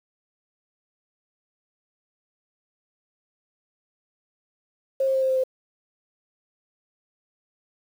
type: tone with pitch steps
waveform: sine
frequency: 536 / 532.6 / 529.2 / 525.9 / 522.5 / 519.2 Hz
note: C5 / C5 / C5 / C5 / C5 / C5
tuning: +42 / +31 / +20 / +9 / -2 / -13 cents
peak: -19 dBFS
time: 5-5.438 s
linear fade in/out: 5 ms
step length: 73 ms
effects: 8-bit